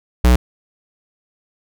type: tone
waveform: square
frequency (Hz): 61.4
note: B1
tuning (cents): -9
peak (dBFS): -9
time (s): 0.24-0.36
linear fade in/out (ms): 5
effects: none